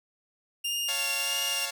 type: tone with vibrato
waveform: sawtooth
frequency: 2794 Hz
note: F7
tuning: in tune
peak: -25 dBFS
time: 0.64-1.66 s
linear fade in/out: 10 ms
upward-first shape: sine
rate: 1.6 Hz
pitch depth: 22 cents each way
type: chord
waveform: 5% pulse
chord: Db augmented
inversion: none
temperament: equal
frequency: 554.4 / 698.5 / 880 Hz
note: Db5 / F5 / A5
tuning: 0 / 0 / 0 cents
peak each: -25 dBFS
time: 0.88-1.71 s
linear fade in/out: 10 ms
effects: none